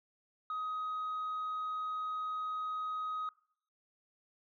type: tone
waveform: sine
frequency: 1258 Hz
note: D#6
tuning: 19 cents sharp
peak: -33 dBFS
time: 0.5-3.29 s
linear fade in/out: 2 ms
effects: noise-tail reverb RT60 0.6 s tail -23 dB re dry + tanh soft clip ceiling -33 dBFS